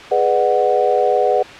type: chord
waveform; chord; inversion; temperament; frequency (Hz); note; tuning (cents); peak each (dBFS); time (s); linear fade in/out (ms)
sine; G# half-diminished seventh; none; equal with one note detuned; 415.3 / 493.9 / 599.7 / 740; G#4 / B4 / D5 / F#5; 0 / 0 / +36 / 0; -19 / -17 / -19 / -17; 0.11-1.43; 10
effects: white hiss -34 dBFS RMS until 1.59 s + low-pass 3000 Hz 12 dB/octave